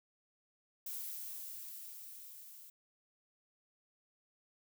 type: noise with level ramp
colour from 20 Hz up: violet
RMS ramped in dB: -42 to -55 dBFS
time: 0.86-2.7 s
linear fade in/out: 5 ms
effects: none